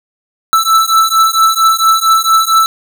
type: beating tone pair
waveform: square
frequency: 1318.5 / 1322.9 Hz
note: E6 / E6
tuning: 0 / +6 cents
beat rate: 4.4 Hz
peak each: -11 dBFS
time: 0.53-2.66 s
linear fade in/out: 0 ms
effects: none